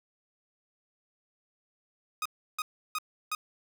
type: tone bursts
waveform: sawtooth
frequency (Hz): 1248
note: D#6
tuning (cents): +5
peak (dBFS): -26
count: 4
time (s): 2.22-3.35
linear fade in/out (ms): 2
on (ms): 35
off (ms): 330
effects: none